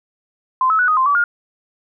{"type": "tone with pitch steps", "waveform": "sine", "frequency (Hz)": [1035, 1296, 1475, 1248, 1045, 1148, 1420], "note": ["C6", "E6", "F#6", "D#6", "C6", "D6", "F6"], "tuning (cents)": [-19, -30, -6, 5, -2, -40, 28], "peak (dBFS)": -12, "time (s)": [0.61, 1.24], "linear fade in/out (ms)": 2, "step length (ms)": 90, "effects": []}